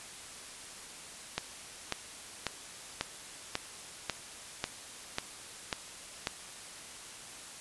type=click train; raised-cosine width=0.2 ms; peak=-13 dBFS; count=10; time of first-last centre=1.38-6.271 s; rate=1.84 Hz; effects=white hiss -47 dBFS RMS until 7.6 s + resampled to 24000 Hz